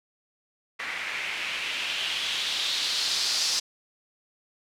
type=noise with low-pass filter sweep; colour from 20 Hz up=blue; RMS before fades=-29 dBFS; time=0.79-3.6 s; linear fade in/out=10 ms; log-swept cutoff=2000 to 5100 Hz; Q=2.7; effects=none